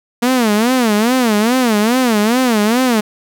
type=tone with vibrato; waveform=sawtooth; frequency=231.7 Hz; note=A#3; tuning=10 cents flat; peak=-7 dBFS; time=0.22-3.01 s; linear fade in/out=10 ms; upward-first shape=sine; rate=2.4 Hz; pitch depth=200 cents each way; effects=none